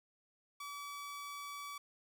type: tone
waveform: sawtooth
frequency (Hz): 1146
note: D6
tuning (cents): -43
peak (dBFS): -40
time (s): 0.6-1.78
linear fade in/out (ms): 5
effects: none